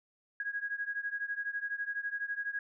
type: beating tone pair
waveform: sine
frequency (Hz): 1644 / 1656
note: G#6 / G#6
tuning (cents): -18 / -5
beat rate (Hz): 12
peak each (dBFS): -36 / -38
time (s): 0.4-2.59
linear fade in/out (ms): 2
effects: none